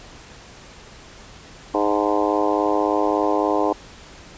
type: harmonic tone with a mistuned harmonic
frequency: 103.5 Hz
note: G#2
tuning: 5 cents flat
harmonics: 3 / 4 / 5 / 6 / 7 / 8 / 9 / 10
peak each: -23 / -24 / -25 / -26 / -26 / -27 / -28 / -28 dBFS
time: 1.74-3.73 s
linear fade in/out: 5 ms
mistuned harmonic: 8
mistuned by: +39 cents
effects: pink hiss -43 dBFS RMS until 4.37 s + resampled to 16000 Hz